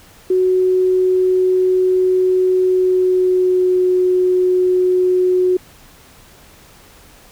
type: tone with pitch glide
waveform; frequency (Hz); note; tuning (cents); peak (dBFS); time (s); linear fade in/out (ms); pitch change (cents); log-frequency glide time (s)
sine; 370 to 365.8; F#4 to F#4; 0 to -20; -11; 0.3-5.57; 5; -20; 2.61-3.86
effects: pink hiss -45 dBFS RMS until 7.31 s